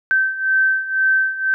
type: beating tone pair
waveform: sine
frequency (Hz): 1547 / 1549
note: G6 / G6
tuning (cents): -23 / -21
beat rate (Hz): 2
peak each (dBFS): -20 / -16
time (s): 0.11-1.54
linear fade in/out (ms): 0
effects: none